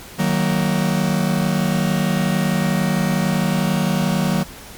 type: chord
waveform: 45% pulse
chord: D# minor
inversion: none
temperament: just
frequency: 155.56 / 186.68 / 233.3 Hz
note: D#3 / F#3 / A#3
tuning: 0 / +16 / +2 cents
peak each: -21 / -19 / -23 dBFS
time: 0.18-4.44 s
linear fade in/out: 20 ms
effects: pink hiss -38 dBFS RMS until 4.77 s + MP3 96 kbps